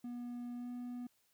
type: tone with pitch glide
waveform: triangle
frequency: 242.2 to 244.9 Hz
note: B3 to B3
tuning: -34 to -14 cents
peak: -39 dBFS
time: 0.04-1.07 s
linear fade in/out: 5 ms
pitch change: +20 cents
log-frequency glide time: 0.55-0.69 s
effects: white hiss -75 dBFS RMS until 1.33 s